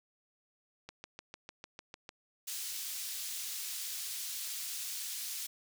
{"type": "click train", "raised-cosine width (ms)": 0.2, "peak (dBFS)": -28, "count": 9, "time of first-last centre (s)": [0.89, 2.091], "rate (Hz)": 6.66}
{"type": "high-pass noise", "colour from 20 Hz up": "pink", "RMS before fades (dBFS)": -40, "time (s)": [2.47, 5.47], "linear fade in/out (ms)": 10, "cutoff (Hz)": 4300, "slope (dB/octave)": 12}
{"effects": []}